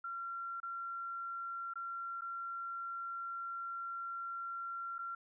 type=tone with dropouts; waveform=sine; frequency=1370 Hz; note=F6; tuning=34 cents flat; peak=-39 dBFS; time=0.04-5.15 s; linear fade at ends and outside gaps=5 ms; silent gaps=0.602-0.63 / 1.737-1.756 / 2.21-2.218 / 4.983-4.989 s; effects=none